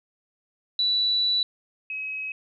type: tone pair in turn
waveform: sine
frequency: 3951 / 2550 Hz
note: B7 / D#7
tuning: 0 / +42 cents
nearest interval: minor sixth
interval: 758 cents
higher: first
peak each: -20 / -29 dBFS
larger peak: first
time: 0.79-1.43 / 1.9-2.32 s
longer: first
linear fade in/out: 2 ms
effects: none